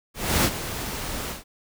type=noise with ADSR envelope; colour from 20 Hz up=pink; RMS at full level=-19 dBFS; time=0.14-1.44 s; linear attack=300 ms; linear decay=60 ms; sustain=-12 dB; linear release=150 ms; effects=none